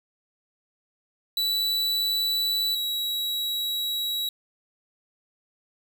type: tone pair in turn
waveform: 45% pulse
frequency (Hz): 3951 / 3874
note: B7 / B7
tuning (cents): 0 / -34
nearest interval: unison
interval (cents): 34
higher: first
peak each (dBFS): -23 / -26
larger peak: first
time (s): 1.37-2.75 / 2.75-4.29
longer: second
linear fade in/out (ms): 2
effects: 9-bit